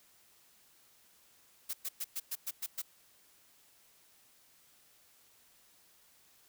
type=noise bursts; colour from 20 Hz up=blue; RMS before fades=-37 dBFS; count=8; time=1.69-2.82 s; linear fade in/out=10 ms; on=45 ms; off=110 ms; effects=white hiss -65 dBFS RMS until 6.48 s